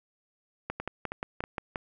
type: two click trains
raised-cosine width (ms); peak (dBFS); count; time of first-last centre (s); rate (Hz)
0.5; -17 / -19; 7 / 3; 0.7-1.758 / 0.8-1.439; 5.67 / 3.13
effects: none